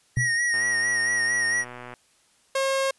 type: tone with vibrato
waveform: square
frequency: 1886 Hz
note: A#6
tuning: 20 cents sharp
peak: -22 dBFS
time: 0.16-1.65 s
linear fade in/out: 50 ms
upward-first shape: sine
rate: 4.4 Hz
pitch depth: 41 cents each way
type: tone with exponential decay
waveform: sine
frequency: 123.47 Hz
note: B2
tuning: in tune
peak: -17 dBFS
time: 0.17-0.37 s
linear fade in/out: 0 ms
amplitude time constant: 42 ms
type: click train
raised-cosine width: 0.5 ms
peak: -24 dBFS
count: 173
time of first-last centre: 0.54-1.938 s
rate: 123 Hz
type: tone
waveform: sawtooth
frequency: 539 Hz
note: C#5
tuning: 49 cents flat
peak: -18 dBFS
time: 2.55-2.91 s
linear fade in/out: 5 ms
effects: white hiss -62 dBFS RMS until 2.98 s + resampled to 24000 Hz